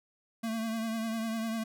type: tone with vibrato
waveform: square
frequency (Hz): 224.6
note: A3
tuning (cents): +36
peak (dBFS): -32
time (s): 0.43-1.64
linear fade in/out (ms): 10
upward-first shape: triangle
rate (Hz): 10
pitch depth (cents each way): 45
effects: none

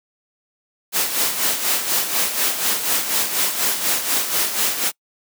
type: noise with tremolo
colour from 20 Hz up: white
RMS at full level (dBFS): -18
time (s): 0.92-4.92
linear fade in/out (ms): 50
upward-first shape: sine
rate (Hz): 4.1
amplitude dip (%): 60
effects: noise-tail reverb RT60 0.1 s tail -25 dB re dry + high-pass 200 Hz 12 dB/octave

